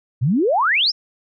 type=exponential sweep; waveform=sine; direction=up; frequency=110 to 5588 Hz; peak=-14 dBFS; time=0.21-0.92 s; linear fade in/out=20 ms; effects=none